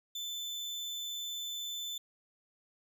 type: tone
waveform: 35% pulse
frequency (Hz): 3522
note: A7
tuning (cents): +1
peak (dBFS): -35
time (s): 0.15-1.98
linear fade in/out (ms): 5
effects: none